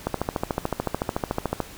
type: click train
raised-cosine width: 1 ms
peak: -9 dBFS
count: 22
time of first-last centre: 0.07-1.603 s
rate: 13.7 Hz
effects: pink hiss -43 dBFS RMS until 1.77 s